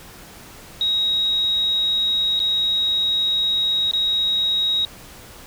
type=tone with dropouts; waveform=sine; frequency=3796 Hz; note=A#7; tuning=31 cents sharp; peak=-17 dBFS; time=0.81-4.85 s; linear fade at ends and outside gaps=1 ms; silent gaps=2.393-2.401 / 3.912-3.935 s; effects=pink hiss -42 dBFS RMS until 5.46 s